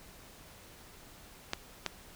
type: clicks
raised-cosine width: 0.2 ms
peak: -14 dBFS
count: 2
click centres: 1.534 / 1.863 s
effects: pink hiss -54 dBFS RMS until 2.15 s